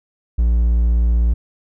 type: tone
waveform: triangle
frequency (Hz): 58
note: A#1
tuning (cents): -8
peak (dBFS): -10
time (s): 0.38-1.34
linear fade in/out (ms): 10
effects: none